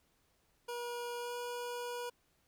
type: tone with pitch glide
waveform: 25% pulse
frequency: 480 to 484.2 Hz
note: B4 to B4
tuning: -49 to -34 cents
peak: -35 dBFS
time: 0.68-2.1 s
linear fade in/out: 10 ms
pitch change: +15 cents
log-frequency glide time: 1.19-1.35 s
effects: pink hiss -74 dBFS RMS until 2.47 s